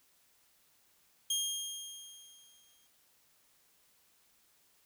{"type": "tone with exponential decay", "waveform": "20% pulse", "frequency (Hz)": 3230, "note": "G#7", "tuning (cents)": -49, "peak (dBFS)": -24, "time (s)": [1.3, 2.87], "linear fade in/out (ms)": 5, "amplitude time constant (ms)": 340, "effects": ["white hiss -69 dBFS RMS until 4.85 s"]}